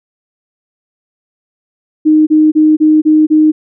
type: tone bursts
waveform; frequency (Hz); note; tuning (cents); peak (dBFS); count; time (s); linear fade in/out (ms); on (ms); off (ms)
sine; 308.9; D#4; -12; -4; 6; 2.05-3.52; 20; 220; 30
effects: none